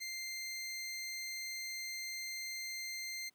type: tone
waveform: 20% pulse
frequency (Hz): 2093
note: C7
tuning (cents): 0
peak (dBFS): -35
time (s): 0-3.3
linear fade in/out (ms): 20
effects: pink hiss -75 dBFS RMS until 3.34 s + high-pass 150 Hz 12 dB/octave